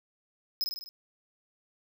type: tone with echo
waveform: square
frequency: 5110 Hz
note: D#8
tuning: 45 cents sharp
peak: -27 dBFS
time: 0.61-0.64 s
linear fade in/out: 0 ms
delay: 50 ms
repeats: 5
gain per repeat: -4 dB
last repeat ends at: 0.89 s
effects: none